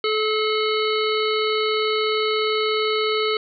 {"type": "harmonic tone with a mistuned harmonic", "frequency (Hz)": 431.5, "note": "A4", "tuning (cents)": -34, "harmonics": [1, 3, 5, 7, 9, 10], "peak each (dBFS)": [-21, -26, -28, -29, -31, -31], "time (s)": [0.04, 3.37], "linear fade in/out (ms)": 2, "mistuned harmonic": 10, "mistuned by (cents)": 28, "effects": []}